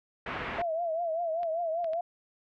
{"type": "low-pass noise", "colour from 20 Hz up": "white", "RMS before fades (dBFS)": -36, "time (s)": [0.26, 0.62], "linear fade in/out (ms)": 5, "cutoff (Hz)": 2200, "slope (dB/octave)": 24}
{"type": "tone with vibrato", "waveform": "sine", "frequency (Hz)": 666, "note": "E5", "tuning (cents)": 18, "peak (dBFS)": -28, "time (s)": [0.58, 2.01], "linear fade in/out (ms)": 5, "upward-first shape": "triangle", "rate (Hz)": 5.1, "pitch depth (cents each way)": 110}
{"type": "clicks", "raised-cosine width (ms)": 0.3, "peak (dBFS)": -31, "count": 3, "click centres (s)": [1.432, 1.844, 1.934]}
{"effects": []}